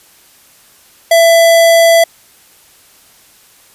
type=tone; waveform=square; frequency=667 Hz; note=E5; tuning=20 cents sharp; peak=-5 dBFS; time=1.11-2.04 s; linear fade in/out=5 ms; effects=white hiss -45 dBFS RMS until 3.74 s + resampled to 32000 Hz